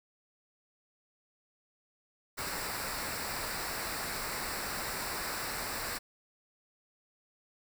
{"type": "noise with comb filter", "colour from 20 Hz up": "pink", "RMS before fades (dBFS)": -37, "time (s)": [2.37, 5.99], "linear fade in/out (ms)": 20, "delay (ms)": 0.31, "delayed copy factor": -0.65, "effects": []}